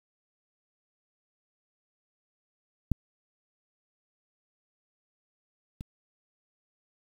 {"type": "clicks", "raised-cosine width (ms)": 5, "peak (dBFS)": [-12, -26], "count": 2, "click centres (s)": [2.917, 5.809], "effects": ["8-bit"]}